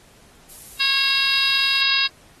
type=noise; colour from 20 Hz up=violet; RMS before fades=-37 dBFS; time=0.49-1.82 s; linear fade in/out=10 ms
type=harmonic tone; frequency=546 Hz; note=C#5; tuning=26 cents flat; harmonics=2 / 3 / 4 / 5 / 6 / 7 / 8 / 9; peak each=-32 / -27 / -31 / -22 / -28 / -22 / -28 / -24 dBFS; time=0.79-2.08 s; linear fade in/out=20 ms
effects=pink hiss -52 dBFS RMS until 2.4 s + AAC 32 kbps